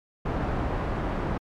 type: low-pass noise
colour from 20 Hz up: pink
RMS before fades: -28 dBFS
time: 0.25-1.38 s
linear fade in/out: 10 ms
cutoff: 1200 Hz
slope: 12 dB/octave
effects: MP3 96 kbps